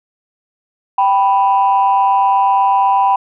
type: tone pair together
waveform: sine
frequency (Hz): 784 / 987.8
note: G5 / B5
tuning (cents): 0 / 0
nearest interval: major third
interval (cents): 400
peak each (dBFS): -11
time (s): 0.98-3.16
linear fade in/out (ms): 5
effects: tanh soft clip ceiling -4 dBFS